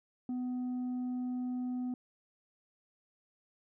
sine tone with tanh clipping, 250 Hz, B3, 21 cents sharp, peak -34 dBFS, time 0.29-1.94 s, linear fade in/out 2 ms, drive 3 dB, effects none

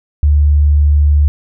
sine tone, 73.42 Hz, D2, in tune, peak -6 dBFS, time 0.23-1.28 s, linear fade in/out 0 ms, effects none

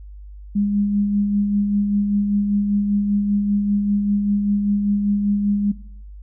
sine tone with tremolo, 203.7 Hz, G#3, 33 cents flat, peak -15 dBFS, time 0.55-5.72 s, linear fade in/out 10 ms, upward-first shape sine, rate 5.1 Hz, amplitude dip 40%, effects noise-tail reverb RT60 0.7 s tail -19 dB re dry + added 50 Hz sine -35 dBFS peak until 6.22 s

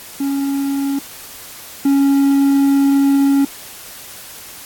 triangle tone pair in turn, 277.2 / 277.2 Hz, C#4 / C#4, 0 / 0 cents, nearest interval unison, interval 0 cents, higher neither, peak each -14 / -8 dBFS, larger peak second, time 0.2-0.99 / 1.85-3.45 s, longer second, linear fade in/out 5 ms, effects white hiss -35 dBFS RMS until 4.65 s + AAC 64 kbps

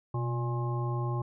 harmonic tone with a mistuned harmonic, 118.4 Hz, A#2, 27 cents sharp, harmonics 1 / 3 / 5 / 7 / 9, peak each -29 / -38 / -45 / -41 / -40 dBFS, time 0.14-1.22 s, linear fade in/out 5 ms, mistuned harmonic 1, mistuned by +91 cents, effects none

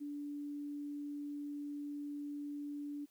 sine tone, 290 Hz, D4, 22 cents flat, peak -40 dBFS, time 0-3.06 s, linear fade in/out 20 ms, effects white hiss -73 dBFS RMS until 3.1 s

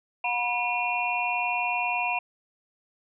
sine tone cluster, 723 / 971 / 2425 / 2715 Hz, F#5 / B5 / D#7 / F7, -40 / -30 / -45 / -50 cents, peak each -30 dBFS, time 0.24-2.19 s, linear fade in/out 5 ms, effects none

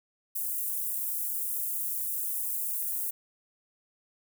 white high-pass noise, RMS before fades -32 dBFS, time 0.35-3.11 s, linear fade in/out 10 ms, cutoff 9800 Hz, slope 24 dB/octave, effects none

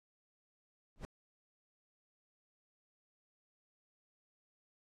brown noise with exponential growth, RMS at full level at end -34 dBFS, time 0.96-1.05 s, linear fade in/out 0 ms, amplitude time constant 19 ms, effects low-pass 10000 Hz 12 dB/octave

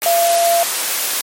sine tone in noise, 683 Hz, F5, 39 cents flat, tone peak -11 dBFS, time 0.06-0.63 s, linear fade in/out 0 ms, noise white, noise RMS -19 dBFS, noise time 0.02-1.21 s, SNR +5 dB, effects high-pass 400 Hz 12 dB/octave + MP3 64 kbps

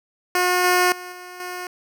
10% pulse tone with level steps, 360.5 Hz, F#4, 45 cents flat, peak -9 / -7 / -25 / -28 / -21 dBFS, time 0.35-1.67 s, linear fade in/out 2 ms, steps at 0.64 / 0.92 / 1.12 / 1.4 s, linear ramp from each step 2 ms, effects none

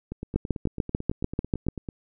two click trains, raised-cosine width 3 ms, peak -20 / -10 dBFS, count 17 / 10, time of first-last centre 0.12-1.888 / 0.36-1.685 s, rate 9.05 / 6.79 Hz, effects none

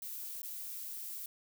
violet noise with dropouts, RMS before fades -43 dBFS, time 0.02-1.26 s, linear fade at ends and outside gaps 2 ms, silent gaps 0.419-0.43 s, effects none

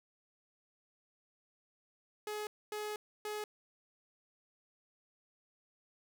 sawtooth tone bursts at uneven times, 422.1 Hz, G#4, 28 cents sharp, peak -34 dBFS, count 3, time 2.27-2.47 / 2.72-2.96 / 3.25-3.44 s, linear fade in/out 2 ms, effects none

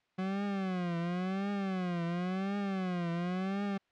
40% pulse tone with vibrato, 185 Hz, F#3, in tune, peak -31 dBFS, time 0.18-3.78 s, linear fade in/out 10 ms, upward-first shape triangle, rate 0.94 Hz, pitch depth 170 cents each way, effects white hiss -75 dBFS RMS until 3.91 s + low-pass 3000 Hz 12 dB/octave

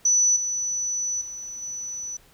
sine tone with level steps, 5960 Hz, F#8, 12 cents sharp, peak -16 / -24 / -33 / -30 dBFS, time 0.05-2.17 s, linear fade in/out 5 ms, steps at 0.36 / 1.21 / 1.62 s, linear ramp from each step 5 ms, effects pink hiss -56 dBFS RMS until 2.33 s

